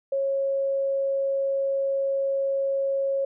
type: tone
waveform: sine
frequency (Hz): 547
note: C#5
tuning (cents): -23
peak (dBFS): -22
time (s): 0.12-3.25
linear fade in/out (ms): 5
effects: none